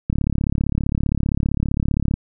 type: click train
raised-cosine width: 5 ms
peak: -7 dBFS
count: 73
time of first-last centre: 0.1-2.14 s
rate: 35.3 Hz
effects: none

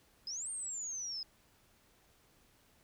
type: exponential two-way sweep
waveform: sine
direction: up then down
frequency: 4978 to 8870 to 5040 Hz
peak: -38 dBFS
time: 0.27-1.23 s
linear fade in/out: 2 ms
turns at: 0.5 s
effects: pink hiss -68 dBFS RMS until 2.83 s

